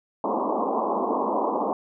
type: band-pass noise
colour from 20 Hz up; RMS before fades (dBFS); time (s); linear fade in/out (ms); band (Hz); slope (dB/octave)
white; -25; 0.24-1.73; 2; 200 to 1100; 96
effects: none